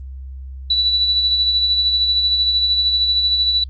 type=tone with tremolo; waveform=sine; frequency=3951 Hz; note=B7; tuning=in tune; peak=-12 dBFS; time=0.7-3.64 s; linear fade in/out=5 ms; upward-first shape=sine; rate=13 Hz; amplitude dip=40%; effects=added 66 Hz sine -29 dBFS peak until 3.69 s + Opus 32 kbps